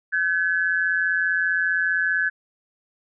sine tone pair together, 1524.8 / 1700 Hz, G6 / G#6, -48 / +40 cents, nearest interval major second, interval 188 cents, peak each -22 dBFS, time 0.12-2.3 s, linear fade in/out 20 ms, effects none

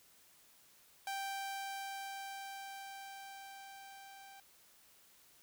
sawtooth tone with level ramp, 784 Hz, G5, in tune, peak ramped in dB -34 to -50 dBFS, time 1.07-4.4 s, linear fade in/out 2 ms, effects white hiss -65 dBFS RMS until 5.42 s

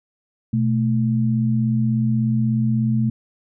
sine tone pair together, 123.47 / 220 Hz, B2 / A3, 0 / 0 cents, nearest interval minor seventh, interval 1000 cents, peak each -19 dBFS, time 0.53-3.1 s, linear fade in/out 5 ms, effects none

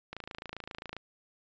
click train, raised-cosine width 0.3 ms, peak -24 dBFS, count 24, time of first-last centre 0.13-0.966 s, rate 27.5 Hz, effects resampled to 16000 Hz

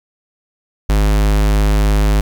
square tone, 51.6 Hz, G#1, 10 cents flat, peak -11 dBFS, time 0.89-2.21 s, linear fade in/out 5 ms, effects 8-bit

